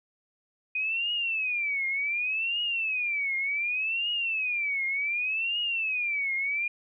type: tone with vibrato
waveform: sine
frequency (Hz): 2480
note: D#7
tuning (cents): -6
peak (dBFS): -26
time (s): 0.75-6.68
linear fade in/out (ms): 5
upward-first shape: triangle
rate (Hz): 0.67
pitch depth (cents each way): 270
effects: none